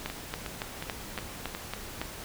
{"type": "two click trains", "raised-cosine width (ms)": 0.3, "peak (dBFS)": [-16, -19], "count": [8, 5], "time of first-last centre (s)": [[0.06, 2.015], [0.1, 1.549]], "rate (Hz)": [3.58, 2.76], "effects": ["pink hiss -42 dBFS RMS until 2.24 s"]}